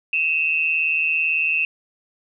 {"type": "tone pair together", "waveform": "sine", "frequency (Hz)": [2554, 2712], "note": ["D#7", "E7"], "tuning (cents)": [45, 49], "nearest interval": "minor second", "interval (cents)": 104, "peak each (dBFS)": [-20, -21], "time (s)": [0.13, 1.65], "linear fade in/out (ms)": 2, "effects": []}